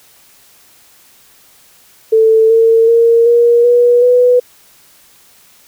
sine tone with pitch steps, 443.8 / 453.4 / 463.2 / 473.2 / 483.4 / 493.9 Hz, A4 / A#4 / A#4 / A#4 / B4 / B4, +15 / -48 / -11 / +26 / -37 / 0 cents, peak -5 dBFS, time 2.12-4.4 s, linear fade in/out 10 ms, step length 380 ms, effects white hiss -46 dBFS RMS until 5.67 s

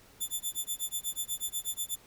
5% pulse tone with tremolo, 3520 Hz, A7, in tune, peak -22 dBFS, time 0.2-1.96 s, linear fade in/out 20 ms, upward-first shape sine, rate 8.2 Hz, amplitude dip 100%, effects pink hiss -58 dBFS RMS until 2.06 s

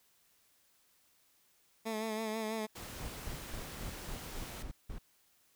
15% pulse tone with vibrato, 219.4 Hz, A3, 5 cents flat, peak -29 dBFS, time 1.85-2.67 s, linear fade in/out 20 ms, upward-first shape sine, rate 6.1 Hz, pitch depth 40 cents each way
pink noise, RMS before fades -46 dBFS, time 2.75-4.63 s, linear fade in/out 10 ms
brown noise bursts, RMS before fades -41 dBFS, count 8, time 2.99-4.986 s, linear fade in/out 5 ms, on 92 ms, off 180 ms
effects white hiss -70 dBFS RMS until 5.55 s

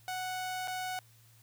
sawtooth tone with dropouts, 740 Hz, F#5, in tune, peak -31 dBFS, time 0.08-0.99 s, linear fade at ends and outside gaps 1 ms, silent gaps 0.675-0.68 s, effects added 114 Hz sine -60 dBFS peak until 1.42 s + white hiss -64 dBFS RMS until 1.42 s

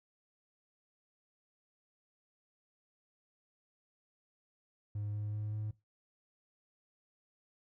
triangle tone with pitch steps, 103.83 / 104.79 / 105.77 / 106.75 Hz, G#2 / G#2 / G#2 / G#2, 0 / +16 / +32 / +48 cents, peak -33 dBFS, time 4.95-5.71 s, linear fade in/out 5 ms, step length 190 ms, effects noise-tail reverb RT60 0.2 s tail -19 dB re dry + tanh soft clip ceiling -29 dBFS

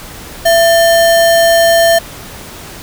sine tone with sample-and-hold, 670 Hz, E5, 28 cents sharp, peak -5 dBFS, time 0.45-1.99 s, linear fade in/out 10 ms, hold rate 2450 Hz, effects pink hiss -30 dBFS RMS until 2.82 s

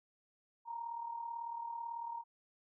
sine tone with amplitude modulation, 932.3 Hz, A#5, in tune, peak -37 dBFS, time 0.65-2.24 s, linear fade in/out 50 ms, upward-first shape sine, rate 38.1 Hz, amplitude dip 60%, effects none

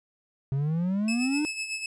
triangle exponential sweep, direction up, 132.7 to 308.6 Hz, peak -22 dBFS, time 0.52-1.45 s, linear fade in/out 0 ms
sawtooth tone with tremolo, 2600 Hz, E7, 24 cents flat, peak -25 dBFS, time 1.08-1.86 s, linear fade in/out 2 ms, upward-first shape sine, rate 8 Hz, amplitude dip 60%
effects resampled to 24000 Hz

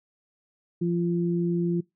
sine tone pair together, 172.5 / 345 Hz, F3 / F4, -21 / -21 cents, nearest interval octave, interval 1200 cents, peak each -24 / -27 dBFS, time 0.81-1.81 s, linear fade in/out 10 ms, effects noise-tail reverb RT60 0.2 s tail -24 dB re dry

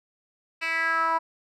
10% pulse tone with band-pass filter sweep, 327.6 Hz, E4, 11 cents flat, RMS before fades -25 dBFS, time 0.61-1.19 s, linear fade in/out 20 ms, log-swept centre 2700 to 960 Hz, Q 3.9, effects none

